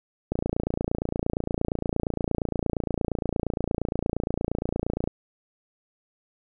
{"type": "click train", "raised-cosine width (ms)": 2, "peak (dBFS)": -12, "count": 137, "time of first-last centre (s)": [0.32, 5.075], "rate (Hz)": 28.6, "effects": []}